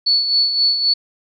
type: tone with tremolo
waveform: sine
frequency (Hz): 4435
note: C#8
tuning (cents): 0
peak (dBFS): -11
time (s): 0.06-0.94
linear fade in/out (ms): 10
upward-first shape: sine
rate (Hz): 3.8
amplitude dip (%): 55
effects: none